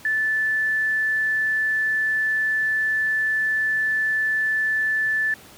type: tone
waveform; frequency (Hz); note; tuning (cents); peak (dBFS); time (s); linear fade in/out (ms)
sine; 1750; A6; -10; -19; 0.05-5.34; 2
effects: pink hiss -46 dBFS RMS until 5.57 s + high-pass 80 Hz 12 dB/octave